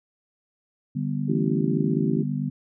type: chord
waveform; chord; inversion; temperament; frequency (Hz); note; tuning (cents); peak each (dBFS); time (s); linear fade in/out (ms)
sine; G major; second; just; 147 / 196 / 245; D3 / G3 / B3; +2 / 0 / -14; -27 / -30 / -29; 0.95-2.5; 10
type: harmonic tone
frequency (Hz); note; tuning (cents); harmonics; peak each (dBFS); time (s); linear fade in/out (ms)
55; A1; 0; 3 / 4 / 5 / 6 / 7; -27 / -28 / -29 / -30 / -30; 1.28-2.23; 10
effects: none